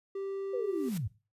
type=tone; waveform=triangle; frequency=391.2 Hz; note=G4; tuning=4 cents flat; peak=-32 dBFS; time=0.15-0.89 s; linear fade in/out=5 ms
type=linear sweep; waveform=sine; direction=down; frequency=520 to 86 Hz; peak=-31 dBFS; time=0.53-1.08 s; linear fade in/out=10 ms
type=noise with exponential growth; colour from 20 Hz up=white; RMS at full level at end=-42 dBFS; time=0.59-0.98 s; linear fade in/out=5 ms; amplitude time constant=83 ms
effects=noise-tail reverb RT60 0.3 s tail -17 dB re dry + resampled to 32000 Hz